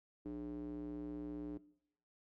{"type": "tone with band-pass filter", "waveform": "square", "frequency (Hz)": 59.5, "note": "A#1", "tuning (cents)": 36, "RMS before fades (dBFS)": -44, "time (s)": [0.25, 1.58], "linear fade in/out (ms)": 10, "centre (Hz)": 320, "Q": 4.8, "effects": ["noise-tail reverb RT60 0.7 s tail -20 dB re dry"]}